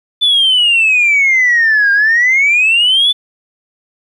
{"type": "exponential two-way sweep", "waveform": "sine", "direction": "down then up", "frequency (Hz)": [3520, 1600, 3520], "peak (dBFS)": -6, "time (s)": [0.21, 3.13], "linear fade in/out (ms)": 20, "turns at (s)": 1.92, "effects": ["tanh soft clip ceiling -4 dBFS", "8-bit"]}